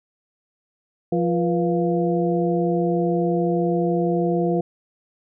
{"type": "harmonic tone with a mistuned harmonic", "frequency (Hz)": 173.7, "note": "F3", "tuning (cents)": -9, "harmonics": [1, 2, 3, 4], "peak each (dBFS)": [-22, -22, -25, -27], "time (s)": [1.12, 4.61], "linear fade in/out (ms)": 5, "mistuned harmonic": 3, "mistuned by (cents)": -110, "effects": []}